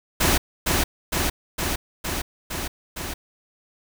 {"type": "noise with echo", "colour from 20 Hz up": "pink", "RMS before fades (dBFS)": -19, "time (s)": [0.2, 0.38], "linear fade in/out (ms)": 10, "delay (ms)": 460, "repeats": 6, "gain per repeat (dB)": -2, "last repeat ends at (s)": 3.14, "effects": []}